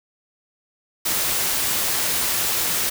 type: noise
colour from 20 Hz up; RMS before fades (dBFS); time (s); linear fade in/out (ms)
white; -22; 1.05-2.9; 10
effects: none